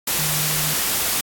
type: tone in noise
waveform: sine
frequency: 152.7 Hz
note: D#3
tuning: 32 cents flat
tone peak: -27 dBFS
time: 0.18-0.74 s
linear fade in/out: 5 ms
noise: white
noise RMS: -21 dBFS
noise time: 0.07-1.21 s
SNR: -9 dB
effects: AAC 64 kbps